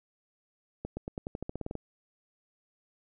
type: accelerating click train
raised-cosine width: 2 ms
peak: -22 dBFS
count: 13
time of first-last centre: 0.85-1.753 s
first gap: 120 ms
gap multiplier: 0.91
effects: none